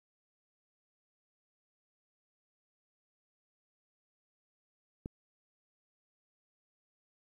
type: click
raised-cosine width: 3 ms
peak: -26 dBFS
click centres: 5.059 s
effects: 11-bit